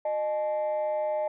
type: tone pair together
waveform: sine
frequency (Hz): 612 / 857.7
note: D#5 / A5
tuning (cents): -29 / -44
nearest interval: tritone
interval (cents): 585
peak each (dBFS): -25 / -31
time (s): 0.05-1.28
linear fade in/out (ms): 5
effects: tanh soft clip ceiling -22 dBFS